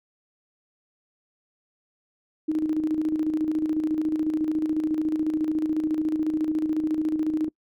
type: tone with tremolo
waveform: sine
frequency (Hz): 311.1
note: D#4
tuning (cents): 0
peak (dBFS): -20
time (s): 2.48-7.49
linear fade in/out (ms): 10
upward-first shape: square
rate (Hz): 14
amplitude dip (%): 50
effects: noise-tail reverb RT60 0.1 s tail -25 dB re dry